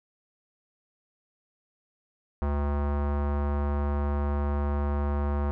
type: tone with low-pass filter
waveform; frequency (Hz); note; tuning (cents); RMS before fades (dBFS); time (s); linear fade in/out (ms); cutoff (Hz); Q
square; 72.1; D2; -31; -27; 2.42-5.51; 0; 1100; 1.7
effects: none